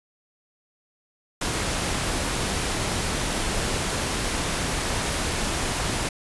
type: noise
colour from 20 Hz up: pink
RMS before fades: -26 dBFS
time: 1.41-6.09 s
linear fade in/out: 5 ms
effects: resampled to 24000 Hz